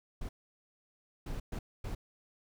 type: noise bursts at uneven times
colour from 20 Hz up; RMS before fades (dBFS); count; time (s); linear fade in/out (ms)
brown; -38; 4; 0.21-0.29 / 1.26-1.4 / 1.52-1.59 / 1.84-1.95; 5
effects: none